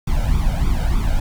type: noise with flanger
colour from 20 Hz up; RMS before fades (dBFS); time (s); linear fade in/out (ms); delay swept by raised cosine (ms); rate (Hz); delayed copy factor
brown; -17; 0.07-1.2; 5; 0.85 to 1.36; 3.3; +0.95
effects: none